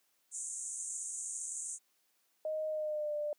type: band-pass noise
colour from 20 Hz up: pink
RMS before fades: -41 dBFS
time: 0.31-1.79 s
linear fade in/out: 50 ms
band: 6500 to 9300 Hz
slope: 96 dB/octave
type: tone with pitch glide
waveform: sine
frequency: 622.3 to 594.5 Hz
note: D#5 to D5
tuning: 0 to +21 cents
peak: -33 dBFS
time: 2.45-3.33 s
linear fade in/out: 2 ms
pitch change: -79 cents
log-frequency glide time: 2.68-3.14 s
effects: white hiss -75 dBFS RMS until 3.38 s + high-pass 200 Hz 12 dB/octave